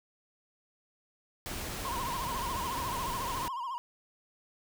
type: noise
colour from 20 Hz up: pink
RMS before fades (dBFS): -38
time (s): 1.46-3.48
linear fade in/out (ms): 0
type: tone with vibrato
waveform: triangle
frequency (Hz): 1007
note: B5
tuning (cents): +33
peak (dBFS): -32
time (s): 1.85-3.78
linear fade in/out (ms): 0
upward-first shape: sine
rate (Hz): 14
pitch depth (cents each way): 130
effects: none